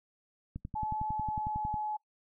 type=click train; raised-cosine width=5 ms; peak=-26 dBFS; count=14; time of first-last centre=0.56-1.742 s; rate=11 Hz
type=tone with pitch glide; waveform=sine; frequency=859 to 850.6 Hz; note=A5 to G#5; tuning=-42 to +41 cents; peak=-32 dBFS; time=0.75-1.97 s; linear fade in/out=10 ms; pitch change=-17 cents; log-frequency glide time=1.14-1.72 s
effects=noise-tail reverb RT60 0.1 s tail -22 dB re dry